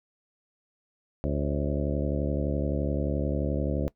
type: harmonic tone with a mistuned harmonic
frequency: 71.6 Hz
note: D2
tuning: 43 cents flat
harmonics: 1 / 2 / 3 / 4 / 5 / 6 / 7 / 8 / 9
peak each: -30 / -31 / -34 / -33 / -36 / -39 / -36 / -38 / -41 dBFS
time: 1.24-3.88 s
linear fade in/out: 0 ms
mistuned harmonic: 7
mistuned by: +66 cents
effects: noise-tail reverb RT60 0.1 s tail -20 dB re dry